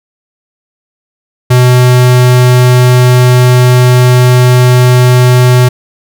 square tone, 125.1 Hz, B2, 23 cents sharp, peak -3 dBFS, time 1.5-5.69 s, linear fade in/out 10 ms, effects none

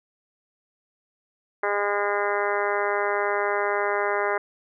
harmonic tone, 203.8 Hz, G#3, 32 cents flat, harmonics 2 / 3 / 4 / 5 / 6 / 7 / 8 / 9 / 10, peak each -27 / -29 / -30 / -31 / -32 / -32 / -33 / -34 / -34 dBFS, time 1.63-4.38 s, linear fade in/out 5 ms, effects none

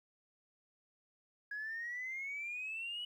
sine exponential sweep, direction up, 1660 to 2960 Hz, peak -38 dBFS, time 1.51-3.05 s, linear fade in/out 5 ms, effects tanh soft clip ceiling -35 dBFS + 12-bit

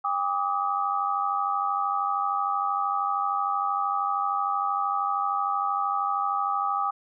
sine tone cluster, 801 / 1166 / 1259 Hz, G5 / D6 / D#6, +37 / -13 / +20 cents, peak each -28 dBFS, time 0.04-6.91 s, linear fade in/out 10 ms, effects none

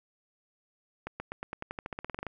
accelerating click train, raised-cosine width 0.5 ms, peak -21 dBFS, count 17, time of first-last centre 1.07-2.267 s, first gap 130 ms, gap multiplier 0.92, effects none

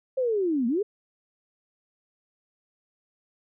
sine linear two-way sweep, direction down then up, 537 to 222.4 to 438.4 Hz, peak -22 dBFS, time 0.17-0.83 s, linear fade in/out 10 ms, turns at 0.67 s, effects none

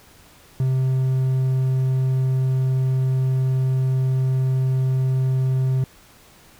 triangle tone, 130.81 Hz, C3, in tune, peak -15 dBFS, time 0.6-5.84 s, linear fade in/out 2 ms, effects pink hiss -50 dBFS RMS until 6.59 s

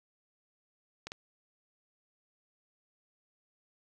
clicks, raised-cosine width 0.2 ms, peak -23 dBFS, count 2, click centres 1.07 / 1.119 s, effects none

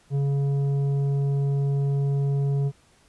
sine tone with tanh clipping, 139.9 Hz, C#3, 16 cents sharp, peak -22 dBFS, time 0.1-2.72 s, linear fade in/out 50 ms, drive 8 dB, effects pink hiss -59 dBFS RMS until 3.08 s + resampled to 24000 Hz

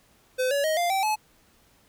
square tone with pitch steps, 510 / 565.9 / 627.9 / 696.7 / 773 / 857.7 Hz, C5 / C#5 / D#5 / F5 / G5 / A5, -44 / +36 / +16 / -4 / -24 / -44 cents, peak -23 dBFS, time 0.38-1.16 s, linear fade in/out 20 ms, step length 130 ms, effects pink hiss -61 dBFS RMS until 1.88 s

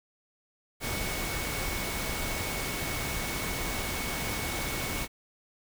sine tone in noise, 2217 Hz, C#7, in tune, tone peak -39 dBFS, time 0.8-5.08 s, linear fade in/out 50 ms, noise pink, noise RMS -33 dBFS, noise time 0.8-5.08 s, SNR -9 dB, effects none

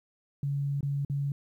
sine tone with dropouts, 141 Hz, C#3, 30 cents sharp, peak -27 dBFS, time 0.43-1.32 s, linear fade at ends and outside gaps 2 ms, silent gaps 0.808-0.829 / 1.049-1.098 s, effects 11-bit

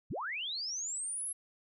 sine linear sweep, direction up, 36.36 to 11175 Hz, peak -35 dBFS, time 0.1-1.33 s, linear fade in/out 10 ms, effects none

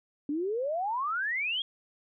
sine exponential sweep, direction up, 280 to 3322 Hz, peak -28 dBFS, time 0.29-1.62 s, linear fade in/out 2 ms, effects none

